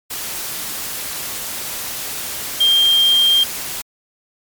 sine tone in noise, 3192 Hz, G7, 31 cents sharp, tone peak -10 dBFS, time 2.6-3.44 s, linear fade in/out 10 ms, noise white, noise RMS -26 dBFS, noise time 0.1-3.82 s, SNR +13 dB, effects MP3 96 kbps

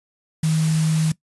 sine tone in noise, 158.3 Hz, D#3, 30 cents sharp, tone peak -16 dBFS, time 0.43-1.12 s, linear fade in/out 5 ms, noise white, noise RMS -31 dBFS, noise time 0.43-1.12 s, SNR +12 dB, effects noise-tail reverb RT60 0.1 s tail -19 dB re dry + resampled to 24000 Hz

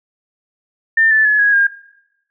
sine tone with pitch steps, 1800 / 1751.8 / 1704.9 / 1659.2 / 1614.8 Hz, A6 / A6 / G#6 / G#6 / G#6, +39 / -8 / +45 / -2 / -49 cents, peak -9 dBFS, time 0.97-1.67 s, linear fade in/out 5 ms, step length 140 ms, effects noise-tail reverb RT60 0.9 s tail -21 dB re dry

